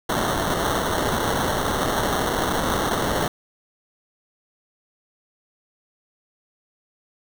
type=noise with sample-and-hold; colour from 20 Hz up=white; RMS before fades=-23 dBFS; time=0.09-3.28 s; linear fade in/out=5 ms; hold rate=2450 Hz; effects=none